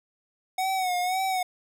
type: tone with vibrato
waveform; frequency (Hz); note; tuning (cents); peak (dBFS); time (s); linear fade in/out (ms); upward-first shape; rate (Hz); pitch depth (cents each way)
square; 740; F#5; 0; -25; 0.58-1.43; 5; sine; 1.9; 62
effects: none